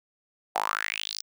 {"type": "tone with high-pass filter sweep", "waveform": "sawtooth", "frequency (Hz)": 52.7, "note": "G#1", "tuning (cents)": 26, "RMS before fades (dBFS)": -31, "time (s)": [0.55, 1.22], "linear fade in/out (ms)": 5, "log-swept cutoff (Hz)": [740, 5600], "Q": 5.9, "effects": []}